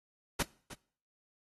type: noise with echo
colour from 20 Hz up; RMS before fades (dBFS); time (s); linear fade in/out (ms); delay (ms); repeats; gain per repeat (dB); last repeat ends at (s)
pink; -31; 0.39-0.43; 10; 310; 1; -14; 0.74
effects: noise-tail reverb RT60 0.5 s tail -22 dB re dry + AAC 32 kbps